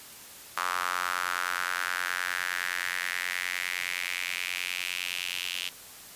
sawtooth tone with high-pass filter sweep, 89.6 Hz, F2, 45 cents sharp, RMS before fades -32 dBFS, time 0.57-5.69 s, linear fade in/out 5 ms, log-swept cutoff 1200 to 2900 Hz, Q 3.6, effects white hiss -47 dBFS RMS until 6.15 s + resampled to 32000 Hz

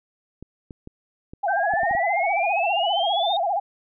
clicks, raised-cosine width 3 ms, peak -25 dBFS, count 8, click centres 0.426 / 0.708 / 0.874 / 1.335 / 1.737 / 1.833 / 1.911 / 1.951 s
sine tone with vibrato, 740 Hz, F#5, in tune, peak -20 dBFS, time 1.43-3.6 s, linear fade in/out 10 ms, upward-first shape sine, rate 15 Hz, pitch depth 190 cents each way
sine exponential sweep, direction up, 1529 to 3729 Hz, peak -25 dBFS, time 1.48-3.37 s, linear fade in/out 5 ms
effects none

